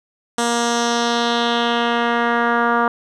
10% pulse tone with low-pass filter sweep, 235.9 Hz, A#3, 21 cents sharp, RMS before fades -18 dBFS, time 0.38-2.88 s, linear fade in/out 2 ms, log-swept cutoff 8300 to 1300 Hz, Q 2.2, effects none

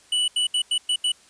square tone bursts at uneven times, 2960 Hz, F#7, in tune, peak -20 dBFS, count 6, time 0.12-0.28 / 0.36-0.47 / 0.54-0.62 / 0.71-0.78 / 0.89-0.96 / 1.04-1.12 s, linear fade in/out 5 ms, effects white hiss -54 dBFS RMS until 1.29 s + resampled to 22050 Hz

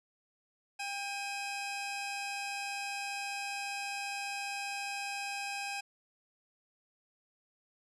sawtooth tone pair together, 799.4 / 2533 Hz, G5 / D#7, +34 / +30 cents, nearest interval octave + minor sixth, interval 1996 cents, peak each -35 / -36 dBFS, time 0.79-5.81 s, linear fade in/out 10 ms, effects resampled to 22050 Hz

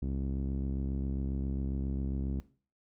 sawtooth tone with low-pass filter, 67.4 Hz, C#2, 48 cents flat, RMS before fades -34 dBFS, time 0.02-2.4 s, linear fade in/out 0 ms, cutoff 270 Hz, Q 1.7, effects noise-tail reverb RT60 0.4 s tail -17 dB re dry

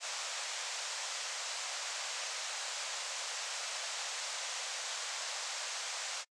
white band-pass noise, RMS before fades -40 dBFS, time 0-6.25 s, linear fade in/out 50 ms, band 520 to 7800 Hz, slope 48 dB/octave, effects noise-tail reverb RT60 0.1 s tail -25 dB re dry

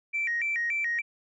sine tone with vibrato, 2093 Hz, C7, in tune, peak -25 dBFS, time 0.13-1.02 s, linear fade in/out 20 ms, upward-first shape square, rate 3.5 Hz, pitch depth 190 cents each way, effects tanh soft clip ceiling -21 dBFS

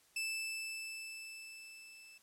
sawtooth tone with level ramp, 2637 Hz, E7, in tune, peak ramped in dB -32 to -52 dBFS, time 0.16-2.18 s, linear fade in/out 5 ms, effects white hiss -68 dBFS RMS until 2.22 s + low-pass 12000 Hz 12 dB/octave

